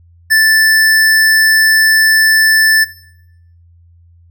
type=tone; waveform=square; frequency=1760 Hz; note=A6; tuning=in tune; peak=-7 dBFS; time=0.3-2.85 s; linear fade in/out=20 ms; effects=noise-tail reverb RT60 0.8 s tail -19 dB re dry + added 85 Hz sine -42 dBFS peak until 4.3 s